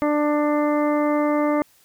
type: harmonic tone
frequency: 296.5 Hz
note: D4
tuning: 17 cents sharp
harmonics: 1 / 2 / 3 / 4 / 5 / 6 / 7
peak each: -20 / -22 / -29 / -28 / -42 / -38 / -35 dBFS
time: 0.02-1.62 s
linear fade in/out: 0 ms
effects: white hiss -57 dBFS RMS until 1.84 s